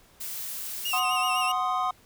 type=noise; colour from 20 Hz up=blue; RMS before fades=-35 dBFS; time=0.2-1 s; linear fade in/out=10 ms
type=tone with vibrato; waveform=40% pulse; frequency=2769 Hz; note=F7; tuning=15 cents flat; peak=-27 dBFS; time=0.85-1.52 s; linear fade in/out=5 ms; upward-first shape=sine; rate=7.9 Hz; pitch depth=64 cents each way
type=chord; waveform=triangle; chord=C diminished; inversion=second; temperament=equal; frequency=740 / 1046.5 / 1244.5 Hz; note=Gb5 / C6 / Eb6; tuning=0 / 0 / 0 cents; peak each=-27 dBFS; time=0.93-1.91 s; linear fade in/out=5 ms
effects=pink hiss -58 dBFS RMS until 2.05 s